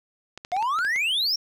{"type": "clicks", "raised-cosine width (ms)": 0.2, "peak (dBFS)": -20, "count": 8, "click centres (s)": [0.376, 0.449, 0.518, 0.566, 0.626, 0.789, 0.849, 0.961]}
{"type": "exponential sweep", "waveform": "triangle", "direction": "up", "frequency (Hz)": [692, 5640], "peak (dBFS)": -20, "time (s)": [0.52, 1.36], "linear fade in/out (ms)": 5}
{"effects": []}